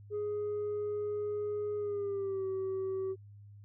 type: tone with pitch glide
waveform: sine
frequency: 416.5 to 381.9 Hz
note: G#4 to G4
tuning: +5 to -45 cents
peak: -30 dBFS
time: 0.1-3.16 s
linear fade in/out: 50 ms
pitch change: -150 cents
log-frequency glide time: 1.77-2.46 s
effects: tanh soft clip ceiling -31 dBFS + added 102 Hz sine -50 dBFS peak until 3.64 s